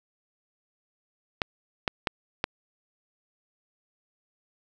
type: clicks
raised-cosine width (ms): 0.3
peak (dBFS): -8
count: 4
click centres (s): 1.418 / 1.878 / 2.072 / 2.441
effects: none